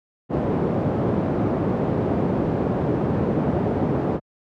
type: band-pass noise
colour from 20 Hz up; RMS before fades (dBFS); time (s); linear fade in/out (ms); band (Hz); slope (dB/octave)
pink; -22; 0.29-4.2; 50; 120 to 550; 12
effects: high-pass 60 Hz 12 dB/octave